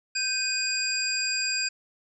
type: tone cluster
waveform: sine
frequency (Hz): 1558 / 2494 / 4823 / 7430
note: G6 / D#7 / D8 / A#8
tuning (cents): -11 / +3 / +45 / -7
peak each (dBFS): -33 / -31 / -28 / -32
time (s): 0.15-1.69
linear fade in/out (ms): 10
effects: none